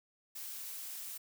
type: noise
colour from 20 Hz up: blue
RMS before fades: -44 dBFS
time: 0.35-1.18 s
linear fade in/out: 10 ms
effects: none